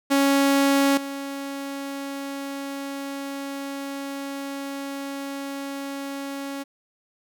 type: tone with level steps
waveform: sawtooth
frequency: 277.2 Hz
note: C#4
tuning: in tune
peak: -13 / -26 dBFS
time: 0.1-6.64 s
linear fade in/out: 20 ms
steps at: 0.97 s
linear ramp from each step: 5 ms
effects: none